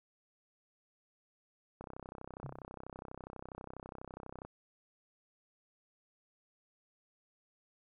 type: click train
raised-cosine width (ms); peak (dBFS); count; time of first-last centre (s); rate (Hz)
1; -31; 86; 1.81-4.45; 32.2
type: tone with exponential decay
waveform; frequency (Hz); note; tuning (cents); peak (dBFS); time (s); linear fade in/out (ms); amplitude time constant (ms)
sine; 136.3; C#3; -29; -38; 2.44-2.62; 2; 39
effects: none